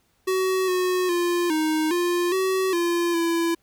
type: tone with pitch steps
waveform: square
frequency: 375.7 / 365.7 / 349 / 312.1 / 350.8 / 378.2 / 344 / 335.6 Hz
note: F#4 / F#4 / F4 / D#4 / F4 / F#4 / F4 / E4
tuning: +26 / -20 / -1 / +5 / +8 / +38 / -26 / +31 cents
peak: -21 dBFS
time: 0.27-3.55 s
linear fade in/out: 10 ms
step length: 410 ms
effects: pink hiss -66 dBFS RMS until 3.62 s